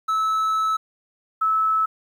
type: tone pair in turn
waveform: triangle / sine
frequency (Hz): 1303 / 1303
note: E6 / E6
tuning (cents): -20 / -20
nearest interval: unison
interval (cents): 0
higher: neither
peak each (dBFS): -17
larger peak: neither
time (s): 0.08-0.77 / 1.41-1.86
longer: first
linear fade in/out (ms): 10
effects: 9-bit